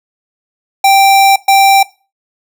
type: tone bursts at uneven times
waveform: square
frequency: 784 Hz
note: G5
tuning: in tune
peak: -5 dBFS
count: 2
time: 0.84-1.36 / 1.48-1.83 s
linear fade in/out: 5 ms
effects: noise-tail reverb RT60 0.3 s tail -19 dB re dry